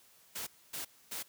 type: noise bursts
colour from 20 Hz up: white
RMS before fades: -40 dBFS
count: 3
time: 0.35-1.23 s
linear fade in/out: 10 ms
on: 120 ms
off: 260 ms
effects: white hiss -63 dBFS RMS until 1.28 s + high-pass 60 Hz 12 dB/octave